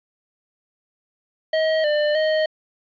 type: tone with pitch steps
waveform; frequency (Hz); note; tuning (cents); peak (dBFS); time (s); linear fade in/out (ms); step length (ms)
square; 634 / 597 / 624; D#5 / D5 / D#5; +32 / +28 / +5; -18; 1.53-2.46; 5; 310
effects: resampled to 11025 Hz + 8-bit